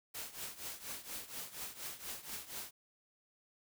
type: noise with tremolo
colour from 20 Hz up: white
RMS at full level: -42 dBFS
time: 0.14-2.71 s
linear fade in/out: 10 ms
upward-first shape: triangle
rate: 4.2 Hz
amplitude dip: 85%
effects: none